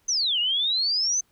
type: exponential two-way sweep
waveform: sine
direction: down then up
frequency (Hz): 6310 to 2804 to 6310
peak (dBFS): -21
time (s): 0.08-1.21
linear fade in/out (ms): 10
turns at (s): 0.39
effects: pink hiss -66 dBFS RMS until 1.31 s